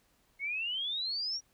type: exponential sweep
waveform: sine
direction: up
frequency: 2162 to 5750 Hz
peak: -32 dBFS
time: 0.39-1.41 s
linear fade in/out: 50 ms
effects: pink hiss -70 dBFS RMS until 1.53 s